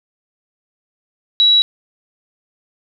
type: tone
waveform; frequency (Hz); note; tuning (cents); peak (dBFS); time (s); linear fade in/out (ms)
sine; 3900; B7; -23; -8; 1.4-1.62; 0
effects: none